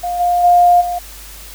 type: tone with level steps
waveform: sine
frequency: 706 Hz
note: F5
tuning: 19 cents sharp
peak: -17 / -11 / -6 / -17 dBFS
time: 0.03-0.99 s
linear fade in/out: 10 ms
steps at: 0.19 / 0.43 / 0.8 s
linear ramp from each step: 20 ms
effects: added 50 Hz sine -36 dBFS peak until 1.54 s + white hiss -36 dBFS RMS until 1.54 s

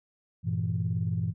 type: chord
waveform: sine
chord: E diminished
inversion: first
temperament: equal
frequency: 98 / 116.54 / 164.81 Hz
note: G2 / Bb2 / E3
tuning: 0 / 0 / 0 cents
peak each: -30 dBFS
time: 0.43-1.34 s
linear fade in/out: 50 ms
effects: tanh soft clip ceiling -18 dBFS

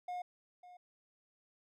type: tone with echo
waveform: triangle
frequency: 718 Hz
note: F5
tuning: 48 cents sharp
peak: -36 dBFS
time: 0.08-0.22 s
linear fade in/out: 5 ms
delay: 550 ms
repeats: 1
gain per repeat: -15 dB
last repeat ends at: 0.77 s
effects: none

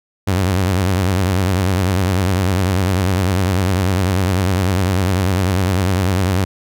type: tone with vibrato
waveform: sawtooth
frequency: 93.5 Hz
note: F#2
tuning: 19 cents sharp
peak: -10 dBFS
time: 0.27-6.45 s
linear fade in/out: 10 ms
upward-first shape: triangle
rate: 10 Hz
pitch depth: 140 cents each way
effects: none

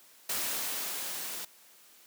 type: noise with level ramp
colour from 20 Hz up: white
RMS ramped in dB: -32 to -39 dBFS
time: 0.29-1.45 s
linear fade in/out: 5 ms
effects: white hiss -58 dBFS RMS until 2.06 s + high-pass 200 Hz 12 dB/octave

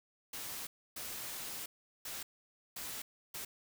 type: noise bursts at uneven times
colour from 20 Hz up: white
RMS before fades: -43 dBFS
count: 5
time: 0.33-0.67 / 0.96-1.66 / 2.05-2.23 / 2.76-3.02 / 3.34-3.45 s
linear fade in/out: 5 ms
effects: none

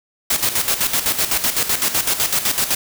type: noise with tremolo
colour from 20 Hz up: white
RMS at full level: -17 dBFS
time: 0.3-2.75 s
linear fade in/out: 5 ms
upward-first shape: square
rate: 7.9 Hz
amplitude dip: 65%
effects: none

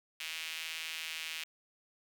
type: tone with high-pass filter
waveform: sawtooth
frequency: 160.8 Hz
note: E3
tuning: 43 cents flat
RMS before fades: -41 dBFS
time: 0.2-1.44 s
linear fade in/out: 5 ms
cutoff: 2600 Hz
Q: 2.5
effects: none

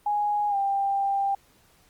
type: tone with pitch glide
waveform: sine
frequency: 829 to 792 Hz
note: G#5 to G5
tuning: -3 to +18 cents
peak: -22 dBFS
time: 0.06-1.35 s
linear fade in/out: 5 ms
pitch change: -79 cents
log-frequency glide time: 0.49-0.56 s
effects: pink hiss -60 dBFS RMS until 1.89 s + Opus 32 kbps

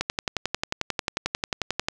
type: click train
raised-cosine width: 0.2 ms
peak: -7 dBFS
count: 22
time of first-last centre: 0.01-1.885 s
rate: 11.2 Hz
effects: none

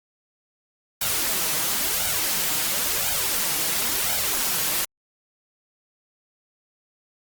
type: noise with flanger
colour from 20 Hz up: white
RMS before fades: -24 dBFS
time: 1.01-4.85 s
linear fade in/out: 5 ms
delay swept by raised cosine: 1.3 to 6.5 ms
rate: 0.96 Hz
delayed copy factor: +0.65
effects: Opus 48 kbps

